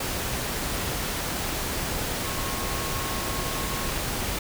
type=tone in noise; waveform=sine; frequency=1087 Hz; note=C#6; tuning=34 cents flat; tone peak=-37 dBFS; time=2.24-3.9 s; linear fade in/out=5 ms; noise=pink; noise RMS=-29 dBFS; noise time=0-4.39 s; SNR=-11 dB; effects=none